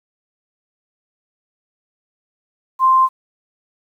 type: tone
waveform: sine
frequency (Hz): 1046.5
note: C6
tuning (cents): 0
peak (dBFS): -9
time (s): 2.79-3.09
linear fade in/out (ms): 50
effects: 8-bit